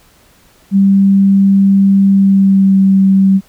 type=tone with pitch glide; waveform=sine; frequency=196 to 193.08 Hz; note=G3 to G3; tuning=0 to -26 cents; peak=-5 dBFS; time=0.71-3.41 s; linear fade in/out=50 ms; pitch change=-26 cents; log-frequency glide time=2.11-2.8 s; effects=pink hiss -48 dBFS RMS until 3.48 s